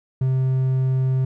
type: tone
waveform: triangle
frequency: 130.81 Hz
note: C3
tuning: in tune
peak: -15 dBFS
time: 0.21-1.25 s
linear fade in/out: 5 ms
effects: none